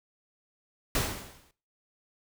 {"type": "noise with exponential decay", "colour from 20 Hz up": "pink", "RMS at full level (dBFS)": -25, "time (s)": [0.95, 1.51], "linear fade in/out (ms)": 2, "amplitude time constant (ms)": 120, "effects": ["noise-tail reverb RT60 0.4 s tail -19 dB re dry"]}